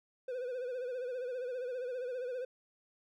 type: tone with vibrato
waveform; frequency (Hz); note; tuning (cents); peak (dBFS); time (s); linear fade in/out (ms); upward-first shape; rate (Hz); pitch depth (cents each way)
triangle; 501; B4; +25; -34; 0.28-2.45; 5; sine; 15; 72
effects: none